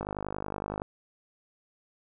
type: click train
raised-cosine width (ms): 1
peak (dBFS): -19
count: 42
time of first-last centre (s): 0.01-0.819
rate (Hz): 50.7
effects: none